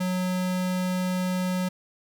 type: tone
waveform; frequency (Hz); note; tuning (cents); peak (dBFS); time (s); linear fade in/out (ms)
square; 183.2; F#3; -17; -25; 0-1.69; 10
effects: none